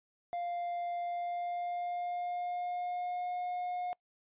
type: tone with pitch glide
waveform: triangle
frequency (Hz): 698.5 to 718.1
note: F5 to F5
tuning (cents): 0 to +48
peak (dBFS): -32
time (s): 0.33-3.93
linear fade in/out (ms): 0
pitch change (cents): +48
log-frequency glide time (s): 1-3.32
effects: noise-tail reverb RT60 0.1 s tail -25 dB re dry + resampled to 8000 Hz